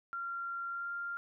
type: tone with pitch glide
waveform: sine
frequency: 1380 to 1393.6 Hz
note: F6 to F6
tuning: -21 to -4 cents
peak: -36 dBFS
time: 0.13-1.17 s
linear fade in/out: 0 ms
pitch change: +17 cents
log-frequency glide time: 0.7-0.92 s
effects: none